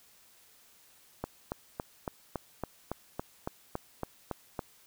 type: click train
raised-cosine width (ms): 1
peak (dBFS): -19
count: 13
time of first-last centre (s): 1.24-4.592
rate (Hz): 3.58
effects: white hiss -61 dBFS RMS until 4.86 s